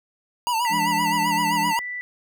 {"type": "tone with vibrato", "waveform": "square", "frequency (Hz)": 932.3, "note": "A#5", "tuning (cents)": 0, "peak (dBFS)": -21, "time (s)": [0.47, 1.79], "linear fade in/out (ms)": 0, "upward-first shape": "sine", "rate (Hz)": 7.7, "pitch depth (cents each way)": 92}
{"type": "tone", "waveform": "sine", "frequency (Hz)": 1975.5, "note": "B6", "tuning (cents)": 0, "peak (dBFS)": -28, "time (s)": [0.65, 2.01], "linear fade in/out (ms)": 0}
{"type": "chord", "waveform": "triangle", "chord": "D diminished", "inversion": "first", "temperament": "equal with one note detuned", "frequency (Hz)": [170.13, 207.7, 293.7], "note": ["F3", "Ab3", "D4"], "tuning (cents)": [-45, 0, 0], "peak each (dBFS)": -29, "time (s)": [0.69, 1.74], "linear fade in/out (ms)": 50}
{"effects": []}